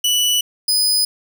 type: tone pair in turn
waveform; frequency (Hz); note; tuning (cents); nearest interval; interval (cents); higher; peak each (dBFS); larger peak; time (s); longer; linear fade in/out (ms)
sawtooth; 2960 / 5000; F#7 / D#8; 0 / +8; major sixth; 908; second; -11; neither; 0.04-0.41 / 0.68-1.05; neither; 5
effects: none